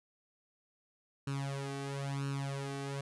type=tone with flanger; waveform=sawtooth; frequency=138.59 Hz; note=C#3; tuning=in tune; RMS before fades=-38 dBFS; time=1.27-3.01 s; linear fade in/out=5 ms; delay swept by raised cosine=0.72 to 2.62 ms; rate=1 Hz; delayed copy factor=+0.85; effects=resampled to 24000 Hz